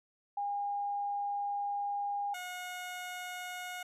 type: tone pair in turn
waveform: sine / 15% pulse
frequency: 811 / 724.2 Hz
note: G#5 / F#5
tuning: -41 / -37 cents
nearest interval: major second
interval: 196 cents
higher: first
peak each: -32 / -33 dBFS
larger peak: first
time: 0.37-2.34 / 2.34-3.83 s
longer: first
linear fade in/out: 5 ms
effects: resampled to 32000 Hz